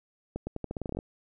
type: accelerating click train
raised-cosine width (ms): 2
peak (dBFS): -20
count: 13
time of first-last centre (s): 0.36-0.989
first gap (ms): 110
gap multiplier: 0.85
effects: none